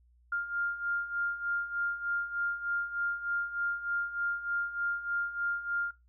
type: beating tone pair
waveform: sine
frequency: 1400 / 1403.3 Hz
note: F6 / F6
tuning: +4 / +8 cents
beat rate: 3.3 Hz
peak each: -37 / -32 dBFS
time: 0.32-5.91 s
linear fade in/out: 5 ms
effects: noise-tail reverb RT60 0.2 s tail -19 dB re dry + added 60 Hz sine -61 dBFS peak until 6.08 s